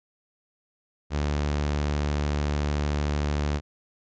sawtooth tone, 73.42 Hz, D2, in tune, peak -20 dBFS, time 1.1-3.61 s, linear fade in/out 50 ms, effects resampled to 16000 Hz

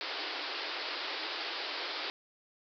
white band-pass noise, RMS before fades -38 dBFS, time 0.01-2.1 s, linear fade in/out 0 ms, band 290 to 5000 Hz, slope 96 dB/octave, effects none

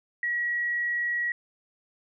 sine tone, 1916 Hz, A#6, 47 cents sharp, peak -25 dBFS, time 0.23-1.32 s, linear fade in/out 2 ms, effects none

